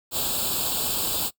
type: noise with comb filter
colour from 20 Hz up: white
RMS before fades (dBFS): -26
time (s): 0.11-1.31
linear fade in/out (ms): 50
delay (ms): 0.25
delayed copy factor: +0.9
effects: noise-tail reverb RT60 0.1 s tail -21 dB re dry